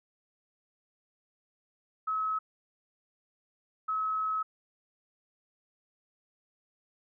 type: tone bursts at uneven times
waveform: sine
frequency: 1286 Hz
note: E6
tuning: 43 cents flat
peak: -28 dBFS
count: 2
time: 2.07-2.39 / 3.88-4.43 s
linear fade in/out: 10 ms
effects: none